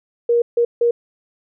sine tone bursts at uneven times, 472.8 Hz, A#4, 24 cents sharp, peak -12 dBFS, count 3, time 0.29-0.42 / 0.57-0.65 / 0.81-0.91 s, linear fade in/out 5 ms, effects none

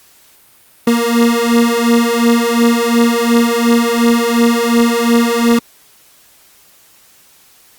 30% pulse beating tone pair, 233.1 / 235.9 Hz, A#3 / A#3, 0 / +21 cents, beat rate 2.8 Hz, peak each -10 dBFS, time 0.87-5.59 s, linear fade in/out 5 ms, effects white hiss -47 dBFS RMS until 7.78 s + Opus 48 kbps

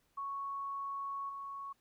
sine tone with level steps, 1108.7 Hz, C#6, in tune, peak -37 / -41 dBFS, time 0.17-1.73 s, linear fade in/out 10 ms, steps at 1.29 s, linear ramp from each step 5 ms, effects pink hiss -75 dBFS RMS until 1.8 s

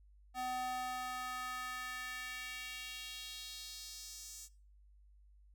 square tone with high-pass filter sweep, 252.3 Hz, B3, 37 cents sharp, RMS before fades -44 dBFS, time 0.34-4.49 s, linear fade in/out 50 ms, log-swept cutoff 640 to 6800 Hz, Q 2.2, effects noise-tail reverb RT60 0.4 s tail -21 dB re dry + added 50 Hz sine -60 dBFS peak until 5.54 s

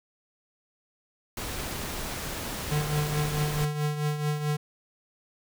pink noise, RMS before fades -34 dBFS, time 1.37-3.65 s, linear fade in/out 2 ms
square tone with tremolo, 149.4 Hz, D3, 30 cents sharp, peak -24 dBFS, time 2.71-4.57 s, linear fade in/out 10 ms, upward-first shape triangle, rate 4.6 Hz, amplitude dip 65%
effects none

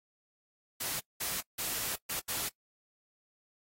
white noise bursts at uneven times, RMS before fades -35 dBFS, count 5, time 0.8-1 / 1.2-1.41 / 1.58-1.96 / 2.09-2.2 / 2.28-2.49 s, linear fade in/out 10 ms, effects noise-tail reverb RT60 0.1 s tail -23 dB re dry + AAC 48 kbps

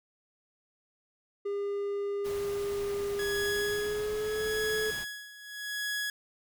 triangle tone with pitch glide, 403.5 to 432.5 Hz, G#4 to A4, -50 to -30 cents, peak -28 dBFS, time 1.45-4.91 s, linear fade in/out 10 ms, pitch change +120 cents, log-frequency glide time 3.36-4.44 s
pink noise, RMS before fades -44 dBFS, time 2.24-5.05 s, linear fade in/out 20 ms
sawtooth tone with tremolo, 1676 Hz, G#6, 15 cents sharp, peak -27 dBFS, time 3.19-6.1 s, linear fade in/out 2 ms, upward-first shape sine, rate 0.81 Hz, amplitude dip 85%
effects none

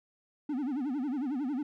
triangle tone with vibrato, 272 Hz, C#4, 33 cents flat, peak -28 dBFS, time 0.49-1.63 s, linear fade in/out 5 ms, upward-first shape sine, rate 11 Hz, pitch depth 200 cents each way, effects none

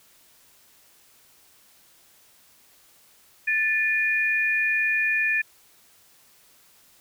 sine tone pair together, 1760 / 2438 Hz, A6 / D#7, 0 / -36 cents, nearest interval tritone, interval 564 cents, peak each -23 / -23 dBFS, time 3.47-5.42 s, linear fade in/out 10 ms, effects white hiss -57 dBFS RMS until 7 s

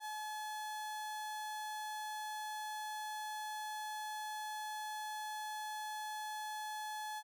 35% pulse tone, 855 Hz, A5, 50 cents flat, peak -39 dBFS, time 0-7.23 s, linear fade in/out 50 ms, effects none

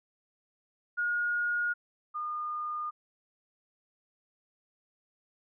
sine tone pair in turn, 1435 / 1217 Hz, F6 / D#6, +47 / -39 cents, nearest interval minor third, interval 286 cents, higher first, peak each -27 / -32 dBFS, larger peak first, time 0.97-1.74 / 2.14-2.91 s, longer neither, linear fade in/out 20 ms, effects none

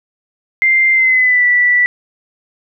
sine tone with pitch glide, 2093 to 1964.2 Hz, C7 to B6, 0 to -10 cents, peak -8 dBFS, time 0.62-1.86 s, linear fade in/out 0 ms, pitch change -110 cents, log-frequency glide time 0.92-1.45 s, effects none

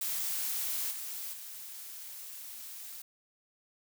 blue noise with level steps, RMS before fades -34 / -40 / -45 dBFS, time 0.01-3.02 s, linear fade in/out 5 ms, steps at 0.9 / 1.32 s, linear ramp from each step 20 ms, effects none

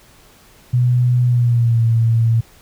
sine tone with pitch glide, 123.47 to 114.54 Hz, B2 to A#2, 0 to -30 cents, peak -11 dBFS, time 0.73-2.41 s, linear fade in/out 10 ms, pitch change -130 cents, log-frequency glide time 1.24-1.84 s, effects pink hiss -48 dBFS RMS until 2.61 s

